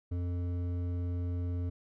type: tone with hard clipping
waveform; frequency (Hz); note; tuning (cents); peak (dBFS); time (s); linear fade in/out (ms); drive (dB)
sine; 88.2; F2; +18; -33; 0.11-1.7; 10; 10
effects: none